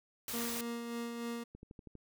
white noise, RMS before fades -40 dBFS, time 0.28-0.61 s, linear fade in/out 2 ms
30% pulse tone with tremolo, 234.8 Hz, A#3, 13 cents sharp, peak -34 dBFS, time 0.33-1.44 s, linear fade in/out 10 ms, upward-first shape sine, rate 3.4 Hz, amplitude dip 35%
click train, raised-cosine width 3 ms, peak -37 dBFS, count 6, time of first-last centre 1.55-1.953 s, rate 12.4 Hz
effects none

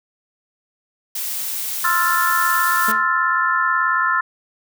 blue noise, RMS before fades -25 dBFS, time 1.15-2.92 s, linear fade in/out 5 ms
sine chord, F major seventh, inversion second, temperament equal, 1046.5 / 1318.5 / 1396.9 / 1760 Hz, C6 / E6 / F6 / A6, 0 / 0 / 0 / 0 cents, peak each -21 dBFS, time 1.84-4.21 s, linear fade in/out 5 ms
sawtooth tone with exponential decay, 220 Hz, A3, in tune, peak -19 dBFS, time 2.88-3.11 s, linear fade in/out 5 ms, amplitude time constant 48 ms
effects none

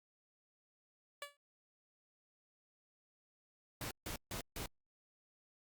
10% pulse tone with exponential decay, 574 Hz, D5, 40 cents flat, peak -32 dBFS, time 1.22-1.37 s, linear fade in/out 2 ms, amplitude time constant 31 ms
pink noise bursts, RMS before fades -43 dBFS, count 4, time 3.81-4.66 s, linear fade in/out 2 ms, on 100 ms, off 150 ms
effects Opus 48 kbps

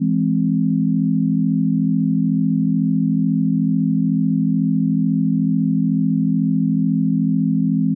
sine chord, E augmented, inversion none, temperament equal with one note detuned, 165.48 / 207.7 / 261.6 Hz, E3 / G#3 / B#3, +7 / 0 / 0 cents, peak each -19 dBFS, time 0-7.95 s, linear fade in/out 20 ms, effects none

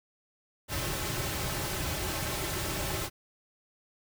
pink noise with comb filter, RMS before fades -33 dBFS, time 0.68-3.1 s, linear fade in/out 50 ms, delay 4.2 ms, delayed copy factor -0.6, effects none

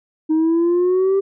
sine exponential sweep, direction up, 311.1 to 395.2 Hz, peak -11 dBFS, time 0.29-1.21 s, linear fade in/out 20 ms, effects tanh soft clip ceiling -12 dBFS

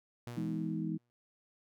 sawtooth tone with exponential decay, 120 Hz, B2, 49 cents flat, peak -36 dBFS, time 0.27-1.1 s, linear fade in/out 0 ms, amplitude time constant 180 ms
sine chord, E major seventh, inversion none, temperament equal with one note detuned, 164.81 / 207.7 / 246.9 / 316.6 Hz, E3 / G#3 / B3 / D#4, 0 / 0 / 0 / +30 cents, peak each -37 / -39 / -43 / -38 dBFS, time 0.36-0.98 s, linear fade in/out 20 ms
effects none

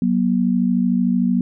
sine tone pair together, 186.6 / 239.9 Hz, F#3 / A#3, +15 / +50 cents, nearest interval major third, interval 435 cents, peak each -18 / -17 dBFS, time 0.02-1.41 s, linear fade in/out 2 ms, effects none

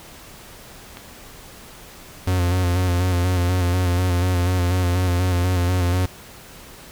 click, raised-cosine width 0.3 ms, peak -19 dBFS, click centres 0.971 s
45% pulse tone with vibrato, 89.8 Hz, F2, 49 cents sharp, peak -17 dBFS, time 2.27-6.06 s, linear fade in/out 5 ms, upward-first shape square, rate 4.1 Hz, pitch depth 34 cents each way
effects pink hiss -42 dBFS RMS until 6.91 s

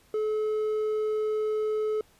sine tone with hard clipping, 429.9 Hz, A4, 40 cents flat, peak -26 dBFS, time 0.14-2.01 s, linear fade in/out 2 ms, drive 3 dB, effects pink hiss -61 dBFS RMS until 2.19 s + resampled to 32000 Hz

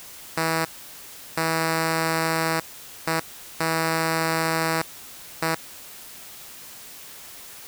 5% pulse tone bursts at uneven times, 162.3 Hz, E3, 27 cents flat, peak -10 dBFS, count 5, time 0.37-0.65 / 1.37-2.6 / 3.07-3.2 / 3.6-4.82 / 5.42-5.55 s, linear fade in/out 5 ms, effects white hiss -42 dBFS RMS until 7.67 s

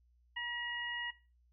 harmonic tone, 958 Hz, A#5, 47 cents sharp, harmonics 1 / 2 / 3, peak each -45 / -39 / -42 dBFS, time 0.36-1.11 s, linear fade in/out 10 ms, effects noise-tail reverb RT60 0.3 s tail -17 dB re dry + added 60 Hz sine -66 dBFS peak until 1.52 s

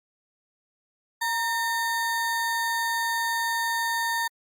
square ring-modulated tone, 1373 Hz, F6, 30 cents flat, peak -22 dBFS, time 1.21-4.28 s, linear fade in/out 10 ms, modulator 440 Hz, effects Opus 48 kbps

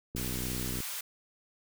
click train, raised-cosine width 3 ms, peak -25 dBFS, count 42, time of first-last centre 0.15-0.804 s, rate 62.7 Hz
white high-pass noise, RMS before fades -38 dBFS, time 0.16-1.01 s, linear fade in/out 5 ms, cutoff 870 Hz, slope 12 dB/octave
effects none

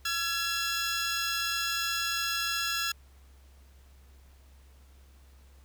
15% pulse tone pair together, 1354.2 / 1682 Hz, E6 / G#6, +46 / +22 cents, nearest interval major third, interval 376 cents, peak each -25 dBFS, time 0.05-2.92 s, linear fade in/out 5 ms, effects added 67 Hz sine -53 dBFS peak until 5.64 s + pink hiss -64 dBFS RMS until 5.64 s

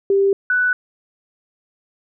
sine tone pair in turn, 394.1 / 1487.9 Hz, G4 / F#6, +9 / +9 cents, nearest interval octave + major seventh, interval 2300 cents, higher second, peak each -12 / -14 dBFS, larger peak first, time 0.1-0.33 / 0.5-0.73 s, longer neither, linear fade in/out 2 ms, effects none

